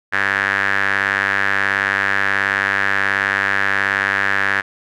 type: tone with band-pass filter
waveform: sawtooth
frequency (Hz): 98.6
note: G2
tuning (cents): +11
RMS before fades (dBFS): -18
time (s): 0.12-4.62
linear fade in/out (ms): 20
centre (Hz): 1700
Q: 5.9
effects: none